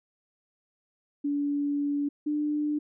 sine tone pair in turn, 287.3 / 297.7 Hz, D4 / D4, -38 / +24 cents, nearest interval minor second, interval 62 cents, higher second, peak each -25 dBFS, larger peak neither, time 1.24-2.09 / 2.26-2.79 s, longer first, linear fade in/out 10 ms, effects none

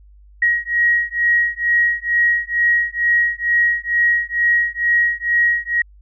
sine beating tone pair, 1894 / 1896.2 Hz, A#6 / A#6, +27 / +29 cents, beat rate 2.2 Hz, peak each -17 dBFS, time 0.42-5.82 s, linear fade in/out 5 ms, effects added 50 Hz sine -43 dBFS peak until 6.01 s

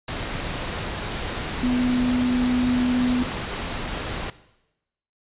sine tone in noise, 248.7 Hz, B3, 12 cents sharp, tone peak -19 dBFS, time 1.63-3.23 s, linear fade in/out 2 ms, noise pink, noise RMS -29 dBFS, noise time 0.08-4.3 s, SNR +7 dB, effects noise-tail reverb RT60 0.9 s tail -17 dB re dry + resampled to 8000 Hz

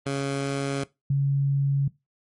15% pulse / sine tone pair in turn, 138.59 / 139.15 Hz, C#3 / C#3, 0 / +7 cents, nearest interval unison, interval 7 cents, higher second, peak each -19 dBFS, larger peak neither, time 0.06-0.84 / 1.1-1.88 s, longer neither, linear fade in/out 5 ms, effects noise-tail reverb RT60 0.2 s tail -19 dB re dry + MP3 48 kbps

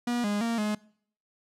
45% pulse tone with pitch steps, 241.1 / 205.8 / 231.6 / 211 Hz, B3 / G#3 / A#3 / G#3, -41 / -16 / -11 / +28 cents, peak -26 dBFS, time 0.07-0.75 s, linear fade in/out 5 ms, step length 170 ms, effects noise-tail reverb RT60 0.6 s tail -23 dB re dry + low-pass 10000 Hz 12 dB/octave

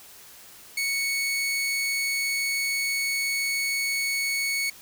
sawtooth tone, 2217 Hz, C#7, in tune, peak -21 dBFS, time 0.77-4.7 s, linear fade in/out 5 ms, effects white hiss -48 dBFS RMS until 4.81 s

